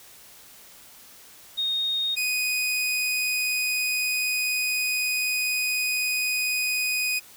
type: tone pair in turn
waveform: sine / sawtooth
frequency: 3712 / 2491 Hz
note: A#7 / D#7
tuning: -8 / +1 cents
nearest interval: perfect fifth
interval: 691 cents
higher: first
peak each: -23 / -20 dBFS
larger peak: second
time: 1.57-2.16 / 2.16-7.2 s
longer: second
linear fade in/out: 20 ms
effects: white hiss -49 dBFS RMS until 7.36 s